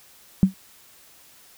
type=tone with exponential decay; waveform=sine; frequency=190 Hz; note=F#3; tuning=46 cents sharp; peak=-7 dBFS; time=0.43-0.54 s; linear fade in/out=0 ms; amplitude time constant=22 ms; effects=white hiss -52 dBFS RMS until 1.57 s